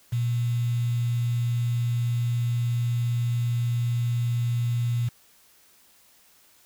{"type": "tone with quantisation", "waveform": "sine", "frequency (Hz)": 119.6, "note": "A#2", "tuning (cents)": 45, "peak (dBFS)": -22, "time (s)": [0.12, 5.09], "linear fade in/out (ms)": 10, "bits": 7, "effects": ["white hiss -58 dBFS RMS until 6.65 s"]}